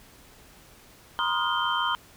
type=tone cluster; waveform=sine; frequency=954 / 1040 / 1240 / 1416 / 3121 Hz; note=A#5 / C6 / D#6 / F6 / G7; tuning=+40 / -11 / -6 / +23 / -8 cents; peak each=-30 dBFS; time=1.19-1.95 s; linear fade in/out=0 ms; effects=pink hiss -53 dBFS RMS until 2.16 s